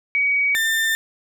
sine / 35% pulse tone pair in turn, 2261 / 1794.6 Hz, C#7 / A6, +34 / +34 cents, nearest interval major third, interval 400 cents, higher first, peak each -16 / -16 dBFS, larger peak neither, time 0.15-0.55 / 0.55-0.95 s, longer neither, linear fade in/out 0 ms, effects none

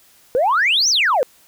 sine exponential two-way sweep, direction up then down, 469.4 to 6380 to 469.4 Hz, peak -12 dBFS, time 0.35-1.23 s, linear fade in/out 0 ms, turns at 0.89 s, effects tanh soft clip ceiling -9 dBFS + white hiss -52 dBFS RMS until 1.47 s

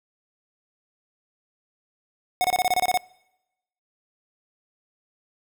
square tone bursts, 732 Hz, F#5, 19 cents flat, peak -19 dBFS, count 10, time 2.41-2.974 s, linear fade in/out 0 ms, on 33 ms, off 26 ms, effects noise-tail reverb RT60 0.9 s tail -24 dB re dry

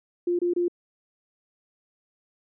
sine tone bursts, 350.4 Hz, F4, 6 cents sharp, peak -21 dBFS, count 3, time 0.27-0.682 s, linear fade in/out 5 ms, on 120 ms, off 26 ms, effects none

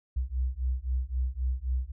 sine beating tone pair, 61.74 / 65.54 Hz, B1 / C2, 0 / +4 cents, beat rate 3.8 Hz, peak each -30 dBFS, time 0.16-1.92 s, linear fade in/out 10 ms, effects none

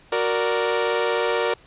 sawtooth chord, Gb augmented, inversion none, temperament equal, 370 / 466.2 / 587.3 Hz, Gb4 / Bb4 / D5, 0 / 0 / 0 cents, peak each -23 / -18 / -22 dBFS, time 0.12-1.54 s, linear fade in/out 5 ms, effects pink hiss -52 dBFS RMS until 1.66 s + resampled to 8000 Hz

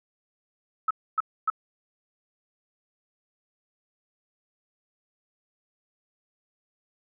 sine tone bursts, 1293 Hz, E6, 34 cents flat, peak -20 dBFS, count 3, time 0.88-1.501 s, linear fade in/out 5 ms, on 27 ms, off 270 ms, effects none

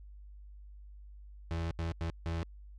35% pulse tone bursts at uneven times, 83 Hz, E2, 12 cents sharp, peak -31 dBFS, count 4, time 1.51-1.71 / 1.79-1.92 / 2.01-2.1 / 2.26-2.43 s, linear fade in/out 0 ms, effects added 50 Hz sine -48 dBFS peak until 2.78 s + low-pass 5000 Hz 12 dB/octave

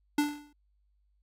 square tone with exponential decay, 293.7 Hz, D4, in tune, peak -22 dBFS, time 0.18-0.53 s, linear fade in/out 5 ms, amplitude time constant 74 ms, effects added 50 Hz sine -67 dBFS peak until 1.22 s + AAC 48 kbps

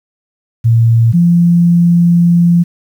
sine tone pair in turn, 115 / 172.15 Hz, A#2 / F3, -23 / -25 cents, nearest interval perfect fifth, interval 698 cents, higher second, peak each -5 dBFS, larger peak neither, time 0.64-1.13 / 1.13-2.64 s, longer second, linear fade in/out 20 ms, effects 7-bit

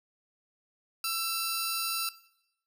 15% pulse tone pair together, 1338 / 4749 Hz, E6 / D8, +25 / +18 cents, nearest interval octave + minor seventh, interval 2193 cents, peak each -26 dBFS, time 1.04-2.09 s, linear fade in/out 2 ms, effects noise-tail reverb RT60 0.8 s tail -18 dB re dry

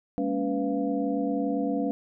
sine tone cluster, 203.9 / 234.1 / 281.6 / 493.9 / 688 Hz, G#3 / A#3 / C#4 / B4 / F5, -32 / +8 / +27 / 0 / -26 cents, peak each -32 / -35 / -27 / -32 / -34 dBFS, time 0.18-1.91 s, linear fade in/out 0 ms, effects none

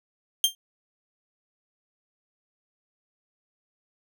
sawtooth tone with exponential decay, 3179 Hz, G7, 24 cents sharp, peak -11 dBFS, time 0.44-0.55 s, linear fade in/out 1 ms, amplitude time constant 22 ms, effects none

